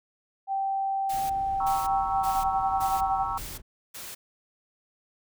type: tone with pitch glide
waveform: sine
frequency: 780 to 773.3 Hz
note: G5 to G5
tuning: -9 to -24 cents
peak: -25 dBFS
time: 0.47-3.26 s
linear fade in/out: 50 ms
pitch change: -15 cents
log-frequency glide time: 2.15-2.23 s
type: noise bursts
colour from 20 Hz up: white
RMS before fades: -40 dBFS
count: 6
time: 1.09-4.15 s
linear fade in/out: 10 ms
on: 210 ms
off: 360 ms
type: noise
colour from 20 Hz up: brown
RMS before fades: -42 dBFS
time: 1.12-3.62 s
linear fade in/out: 20 ms
type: chord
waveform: sine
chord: G diminished seventh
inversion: none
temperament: equal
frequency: 784 / 932.3 / 1108.7 / 1318.5 Hz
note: G5 / Bb5 / Db6 / Fb6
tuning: 0 / 0 / 0 / 0 cents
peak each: -33 dBFS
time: 1.6-3.38 s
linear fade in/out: 2 ms
effects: none